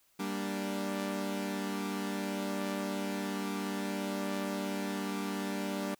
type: chord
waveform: sawtooth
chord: G minor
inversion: none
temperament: equal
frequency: 196 / 233.1 / 293.7 Hz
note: G3 / Bb3 / D4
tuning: 0 / 0 / 0 cents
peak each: -32 / -37 / -34 dBFS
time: 0.19-5.95 s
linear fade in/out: 10 ms
effects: white hiss -69 dBFS RMS until 5.99 s